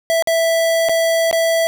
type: tone with dropouts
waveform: square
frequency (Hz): 659.3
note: E5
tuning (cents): 0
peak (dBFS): -14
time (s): 0.1-1.67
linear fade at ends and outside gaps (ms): 0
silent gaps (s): 0.224-0.273 / 0.887-0.894 / 1.312-1.328
effects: none